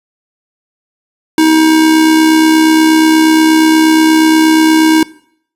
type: tone with amplitude modulation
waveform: square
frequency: 317.1 Hz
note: D#4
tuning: 33 cents sharp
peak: -4 dBFS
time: 1.38-5.03 s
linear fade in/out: 2 ms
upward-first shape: sine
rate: 68.4 Hz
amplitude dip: 35%
effects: noise-tail reverb RT60 0.6 s tail -20 dB re dry + resampled to 32000 Hz